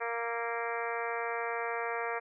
harmonic tone with a mistuned harmonic, 233.2 Hz, A#3, 1 cent sharp, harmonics 2 / 3 / 4 / 5 / 6 / 7 / 8 / 9 / 10, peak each -37 / -39 / -40 / -41 / -42 / -42 / -43 / -44 / -44 dBFS, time 0-2.2 s, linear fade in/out 20 ms, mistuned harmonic 6, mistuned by -29 cents, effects none

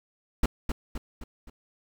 brown noise with echo, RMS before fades -21 dBFS, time 0.43-0.46 s, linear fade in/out 5 ms, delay 260 ms, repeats 4, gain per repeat -6 dB, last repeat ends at 1.5 s, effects none

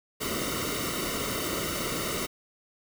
pink noise with comb filter, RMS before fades -31 dBFS, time 0.2-2.27 s, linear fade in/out 20 ms, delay 1.2 ms, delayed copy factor -0.8, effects none

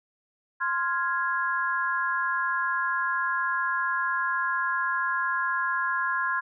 sine chord, F minor, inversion second, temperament equal, 1046.5 / 1396.9 / 1661.2 Hz, C6 / F6 / Ab6, 0 / 0 / 0 cents, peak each -28 / -30 / -28 dBFS, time 0.6-6.41 s, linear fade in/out 20 ms, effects none

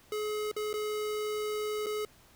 square tone with dropouts, 424.3 Hz, G#4, 37 cents sharp, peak -32 dBFS, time 0.12-2.05 s, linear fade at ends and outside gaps 2 ms, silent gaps 0.515-0.564 / 0.73-0.739 / 1.861-1.866 s, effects pink hiss -60 dBFS RMS until 2.35 s

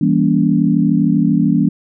sine chord, E diminished seventh, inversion none, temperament just, 164.81 / 197.78 / 237.3 / 284.8 Hz, E3 / G3 / Bb3 / Db4, 0 / +16 / +31 / +47 cents, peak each -16 dBFS, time 0.01-1.69 s, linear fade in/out 5 ms, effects none

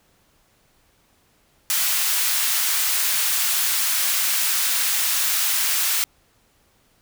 white high-pass noise, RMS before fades -21 dBFS, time 1.7-6.04 s, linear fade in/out 0 ms, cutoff 1200 Hz, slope 12 dB/octave, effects pink hiss -61 dBFS RMS until 7.01 s

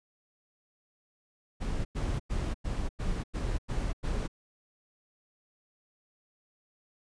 brown noise bursts, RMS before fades -31 dBFS, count 8, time 1.6-4.279 s, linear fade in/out 20 ms, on 250 ms, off 97 ms, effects resampled to 22050 Hz

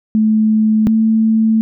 sine tone pair in turn, 217.2 / 221.4 Hz, A3 / A3, -22 / +11 cents, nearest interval unison, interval 33 cents, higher second, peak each -9 dBFS, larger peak neither, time 0.15-0.87 / 0.87-1.61 s, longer second, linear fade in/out 0 ms, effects none

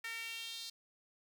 sawtooth tone with high-pass filter sweep, 456.9 Hz, A#4, 35 cents flat, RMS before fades -44 dBFS, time 0.04-0.7 s, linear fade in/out 5 ms, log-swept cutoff 1900 to 4300 Hz, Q 3.5, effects none

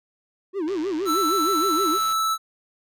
triangle tone with vibrato, 349.2 Hz, F4, in tune, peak -21 dBFS, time 0.53-1.99 s, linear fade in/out 50 ms, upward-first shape sine, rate 6.4 Hz, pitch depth 250 cents each way
click train, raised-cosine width 0.2 ms, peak -24 dBFS, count 170, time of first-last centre 0.68-2.124 s, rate 117 Hz
square tone with pitch glide, 1325 to 1313.6 Hz, E6 to E6, +9 to -6 cents, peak -21 dBFS, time 1.05-2.38 s, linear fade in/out 50 ms, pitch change -15 cents, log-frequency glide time 1.69-2.09 s
effects none

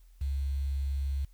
sine tone with quantisation, 68.8 Hz, C#2, 12 cents flat, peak -28 dBFS, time 0.21-1.25 s, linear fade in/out 5 ms, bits 9, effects added 42 Hz sine -53 dBFS peak until 1.33 s + white hiss -71 dBFS RMS until 1.33 s

